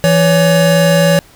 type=tone pair together; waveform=square; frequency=167.3 / 565 Hz; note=E3 / C#5; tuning=+26 / +33 cents; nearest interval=octave + major sixth; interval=2107 cents; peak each=-11 dBFS; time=0.04-1.19 s; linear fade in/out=0 ms; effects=pink hiss -44 dBFS RMS until 1.35 s